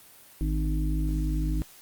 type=harmonic tone with a mistuned harmonic; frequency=51.4 Hz; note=G#1; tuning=17 cents flat; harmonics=1 / 3 / 5 / 6; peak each=-25 / -32 / -37 / -34 dBFS; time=0.41-1.62 s; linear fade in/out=0 ms; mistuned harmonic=1; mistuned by=+54 cents; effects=white hiss -52 dBFS RMS until 1.81 s + Opus 32 kbps